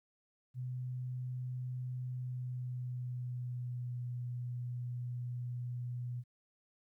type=tone with pitch glide; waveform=sine; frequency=126.1 to 122.58 Hz; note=B2 to B2; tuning=+36 to -13 cents; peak=-37 dBFS; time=0.54-6.24 s; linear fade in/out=50 ms; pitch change=-49 cents; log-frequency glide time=2.09-4.07 s; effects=13-bit